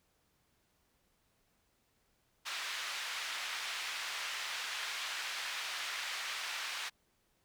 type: band-pass noise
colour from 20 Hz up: white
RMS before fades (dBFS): -40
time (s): 2.45-6.9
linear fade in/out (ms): 20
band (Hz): 1200 to 3400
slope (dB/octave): 12
effects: pink hiss -75 dBFS RMS until 7.44 s